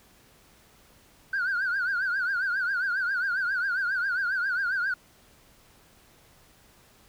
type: tone with vibrato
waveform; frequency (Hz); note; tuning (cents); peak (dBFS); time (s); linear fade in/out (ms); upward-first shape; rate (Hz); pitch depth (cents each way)
sine; 1505; F#6; +29; -23; 1.33-4.94; 5; triangle; 7.4; 150
effects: tanh soft clip ceiling -22 dBFS + pink hiss -58 dBFS RMS until 7.08 s